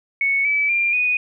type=tone with pitch steps; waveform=sine; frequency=2214 / 2299 / 2387 / 2478 Hz; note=C#7 / D7 / D7 / D#7; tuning=-3 / -37 / +28 / -8 cents; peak=-16 dBFS; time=0.21-1.17 s; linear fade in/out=2 ms; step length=240 ms; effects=none